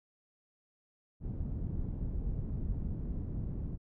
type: low-pass noise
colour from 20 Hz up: pink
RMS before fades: -36 dBFS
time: 1.2-3.78 s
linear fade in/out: 50 ms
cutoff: 180 Hz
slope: 12 dB/octave
effects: none